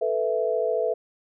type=chord; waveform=sine; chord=A suspended second; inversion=none; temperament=equal; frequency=440 / 493.9 / 659.3 Hz; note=A4 / B4 / E5; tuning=0 / 0 / 0 cents; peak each=-26 / -26 / -26 dBFS; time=0.01-0.94 s; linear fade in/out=10 ms; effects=none